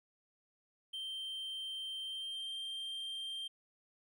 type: tone with pitch glide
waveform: triangle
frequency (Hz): 3136 to 3167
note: G7 to G7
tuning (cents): 0 to +17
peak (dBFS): -38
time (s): 0.93-3.48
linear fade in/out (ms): 10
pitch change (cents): +17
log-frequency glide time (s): 2.02-2.6
effects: none